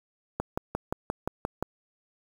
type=click train; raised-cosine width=1 ms; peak=-14 dBFS; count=8; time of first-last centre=0.4-1.626 s; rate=5.71 Hz; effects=7-bit